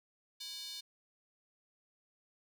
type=tone with high-pass filter; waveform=square; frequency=329.6 Hz; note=E4; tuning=in tune; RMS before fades=-45 dBFS; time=0.4-0.81 s; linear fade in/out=10 ms; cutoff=4000 Hz; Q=4.5; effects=none